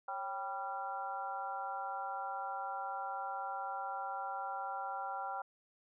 harmonic tone with a mistuned harmonic, 196 Hz, G3, in tune, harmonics 3 / 4 / 5 / 6 / 7, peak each -49 / -40 / -45 / -52 / -43 dBFS, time 0.08-5.42 s, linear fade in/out 5 ms, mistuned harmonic 3, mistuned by -120 cents, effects none

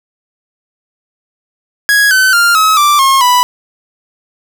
45% pulse tone with pitch steps, 1661.2 / 1523.3 / 1396.9 / 1281 / 1174.6 / 1077.2 / 987.8 Hz, G#6 / F#6 / F6 / E6 / D6 / C#6 / B5, 0 / +50 / 0 / -50 / 0 / -50 / 0 cents, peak -6 dBFS, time 1.89-3.43 s, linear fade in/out 0 ms, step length 220 ms, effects 8-bit

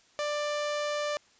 sawtooth tone, 591 Hz, D5, 11 cents sharp, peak -25 dBFS, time 0.19-1.17 s, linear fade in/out 0 ms, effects white hiss -62 dBFS RMS until 1.39 s + resampled to 16000 Hz

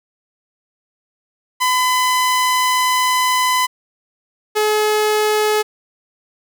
sawtooth tone pair in turn, 1009 / 425.8 Hz, B5 / G#4, +37 / +43 cents, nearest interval octave + minor third, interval 1494 cents, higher first, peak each -10 dBFS, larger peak neither, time 1.6-3.67 / 4.55-5.63 s, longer first, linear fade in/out 20 ms, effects none

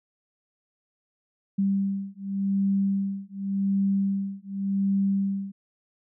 sine beating tone pair, 196 / 196.88 Hz, G3 / G3, 0 / +8 cents, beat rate 0.88 Hz, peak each -26 dBFS, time 1.58-5.52 s, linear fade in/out 10 ms, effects none

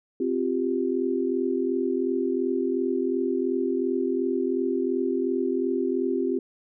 sine chord, C suspended fourth, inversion none, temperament equal, 261.6 / 349.2 / 392 Hz, C4 / F4 / G4, 0 / 0 / 0 cents, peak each -27 dBFS, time 0.2-6.39 s, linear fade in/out 5 ms, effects none

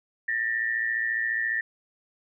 sine tone pair together, 1785.5 / 1900 Hz, A6 / A#6, +25 / +33 cents, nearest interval minor second, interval 108 cents, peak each -26 / -29 dBFS, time 0.28-1.61 s, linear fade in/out 5 ms, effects none

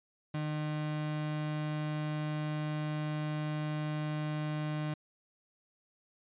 35% pulse tone, 152.1 Hz, D#3, 39 cents flat, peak -31 dBFS, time 0.34-4.94 s, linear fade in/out 5 ms, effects resampled to 8000 Hz

